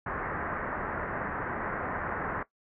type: low-pass noise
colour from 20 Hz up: white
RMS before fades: -34 dBFS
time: 0.06-2.43 s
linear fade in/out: 5 ms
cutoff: 1800 Hz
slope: 48 dB/octave
effects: noise-tail reverb RT60 0.1 s tail -17 dB re dry